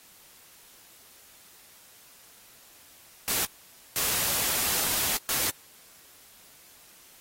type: noise bursts at uneven times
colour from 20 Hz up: white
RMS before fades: -27 dBFS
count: 3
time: 3.28-3.45 / 3.96-5.17 / 5.29-5.5 s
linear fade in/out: 0 ms
effects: white hiss -54 dBFS RMS until 7.2 s + AAC 48 kbps